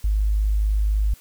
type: tone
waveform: sine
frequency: 51.91 Hz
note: G#1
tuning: in tune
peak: -17 dBFS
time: 0.04-1.14 s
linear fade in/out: 5 ms
effects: white hiss -51 dBFS RMS until 1.2 s